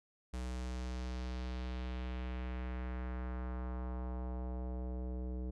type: tone with low-pass filter sweep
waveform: square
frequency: 62.5 Hz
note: B1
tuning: 21 cents sharp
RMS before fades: -40 dBFS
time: 0.33-5.51 s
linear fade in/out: 10 ms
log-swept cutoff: 8700 to 420 Hz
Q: 1.4
effects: none